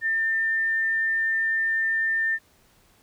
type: tone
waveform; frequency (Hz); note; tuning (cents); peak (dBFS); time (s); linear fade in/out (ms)
sine; 1798; A6; +37; -21; 0.01-2.39; 50
effects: pink hiss -60 dBFS RMS until 3.02 s